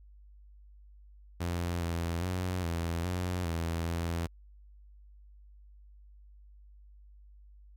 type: tone with pitch steps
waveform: sawtooth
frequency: 86.6 / 84.5 / 91.2 / 84.1 / 90 / 83.2 / 84.4 Hz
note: F2 / E2 / F#2 / E2 / F#2 / E2 / E2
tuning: -14 / +43 / -24 / +35 / -47 / +17 / +41 cents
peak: -27 dBFS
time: 1.4-4.27 s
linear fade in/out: 10 ms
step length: 410 ms
effects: added 50 Hz sine -52 dBFS peak until 7.76 s